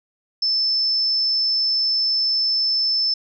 sine tone, 5274 Hz, E8, in tune, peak -17 dBFS, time 0.42-3.14 s, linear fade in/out 5 ms, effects none

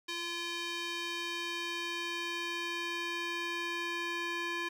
square tone with band-pass filter sweep, 343.1 Hz, F4, 31 cents flat, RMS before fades -37 dBFS, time 0.08-4.69 s, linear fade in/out 10 ms, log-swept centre 3400 to 2100 Hz, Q 1.3, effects 10-bit

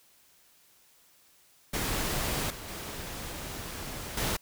pink noise with level steps, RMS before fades -31 / -42 / -39 / -30 dBFS, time 1.73-4.37 s, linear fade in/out 10 ms, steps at 2.5 / 2.68 / 4.17 s, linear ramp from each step 5 ms, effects white hiss -62 dBFS RMS until 4.41 s

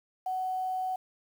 sine tone with quantisation, 746 Hz, F#5, 14 cents sharp, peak -29 dBFS, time 0.26-0.96 s, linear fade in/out 5 ms, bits 9, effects none

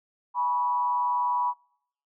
sine tone with frequency modulation, 980 Hz, B5, 14 cents flat, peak -23 dBFS, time 0.34-1.54 s, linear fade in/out 50 ms, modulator 140 Hz, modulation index 0.53, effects noise-tail reverb RT60 0.7 s tail -25 dB re dry

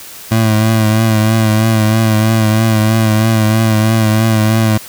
25% pulse tone with vibrato, 110 Hz, A2, in tune, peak -5 dBFS, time 0.31-4.78 s, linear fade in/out 10 ms, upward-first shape triangle, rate 3.1 Hz, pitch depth 48 cents each way, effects white hiss -32 dBFS RMS until 4.88 s

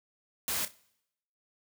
white noise with echo, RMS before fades -32 dBFS, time 0.48-0.65 s, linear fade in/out 0 ms, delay 30 ms, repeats 3, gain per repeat -12 dB, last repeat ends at 0.74 s, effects noise-tail reverb RT60 0.8 s tail -23 dB re dry

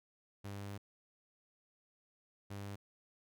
sawtooth tone bursts at uneven times, 100.2 Hz, G2, 38 cents sharp, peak -39 dBFS, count 2, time 0.44-0.78 / 2.5-2.76 s, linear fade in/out 10 ms, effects none

